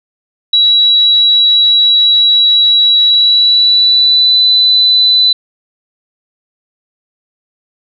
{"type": "tone with pitch glide", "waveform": "sine", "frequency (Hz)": [3898, 3998], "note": ["B7", "B7"], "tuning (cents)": [-23, 20], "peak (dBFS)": -5, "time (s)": [0.53, 5.33], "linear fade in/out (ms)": 5, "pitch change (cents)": 43, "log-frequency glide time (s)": [3.01, 4.41], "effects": []}